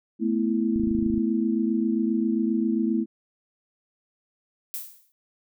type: chord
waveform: sine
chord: A suspended second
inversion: none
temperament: just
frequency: 220 / 247.5 / 330 Hz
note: A3 / B3 / E4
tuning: 0 / +4 / +2 cents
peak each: -24 / -27 / -26 dBFS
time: 0.19-3.06 s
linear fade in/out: 50 ms
type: click train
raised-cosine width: 5 ms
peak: -22 dBFS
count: 12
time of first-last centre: 0.76-1.178 s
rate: 26.3 Hz
type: noise with exponential decay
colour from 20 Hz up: violet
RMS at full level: -30 dBFS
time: 4.74-5.12 s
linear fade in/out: 0 ms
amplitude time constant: 82 ms
effects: none